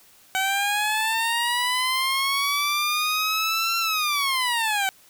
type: linear two-way sweep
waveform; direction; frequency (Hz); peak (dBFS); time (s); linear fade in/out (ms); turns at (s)
15% pulse; up then down; 757 to 1362 to 757; -15; 0.35-4.89; 0; 3.78
effects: white hiss -54 dBFS RMS until 5.09 s